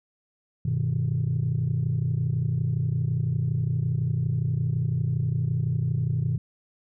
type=chord; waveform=sine; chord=G augmented; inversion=none; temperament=equal; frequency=98 / 123.47 / 155.56 Hz; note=G2 / B2 / D#3; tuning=0 / 0 / 0 cents; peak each=-29 / -24 / -26 dBFS; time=0.65-6.38 s; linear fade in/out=5 ms; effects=tanh soft clip ceiling -17 dBFS